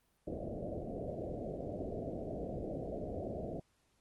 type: low-pass noise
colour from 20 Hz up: white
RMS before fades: -41 dBFS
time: 0.27-3.6 s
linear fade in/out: 5 ms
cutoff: 690 Hz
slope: 96 dB/octave
effects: pink hiss -75 dBFS RMS until 4 s + Opus 32 kbps